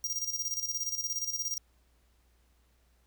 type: tone with tremolo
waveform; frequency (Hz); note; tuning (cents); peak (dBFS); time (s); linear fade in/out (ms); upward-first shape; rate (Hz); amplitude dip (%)
45% pulse; 5700; F8; +34; -30; 0.04-1.58; 2; square; 17; 65
effects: added 60 Hz sine -65 dBFS peak until 3.06 s + pink hiss -72 dBFS RMS until 3.06 s